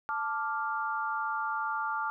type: chord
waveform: sine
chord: D minor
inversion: second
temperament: equal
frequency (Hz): 880 / 1174.7 / 1396.9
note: A5 / D6 / F6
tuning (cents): 0 / 0 / 0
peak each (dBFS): -34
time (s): 0.09-2.1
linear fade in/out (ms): 0
effects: none